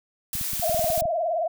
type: noise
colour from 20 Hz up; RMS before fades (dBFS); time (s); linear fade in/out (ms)
blue; -29; 0.33-1.01; 2
type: clicks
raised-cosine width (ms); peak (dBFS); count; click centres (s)
5; -24; 12; 0.353 / 0.412 / 0.533 / 0.597 / 0.696 / 0.746 / 0.794 / 0.843 / 0.902 / 0.978 / 1.022 / 1.055
type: tone with vibrato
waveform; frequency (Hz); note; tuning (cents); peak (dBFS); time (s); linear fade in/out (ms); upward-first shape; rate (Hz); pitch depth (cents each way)
sine; 663; E5; +10; -22; 0.62-1.48; 10; triangle; 19; 140
effects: none